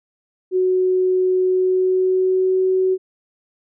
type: tone with pitch glide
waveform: sine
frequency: 370 to 374.7 Hz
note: F#4 to F#4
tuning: 0 to +22 cents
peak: -14 dBFS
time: 0.51-2.98 s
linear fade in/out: 50 ms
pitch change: +22 cents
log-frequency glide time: 1.44-2.61 s
effects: none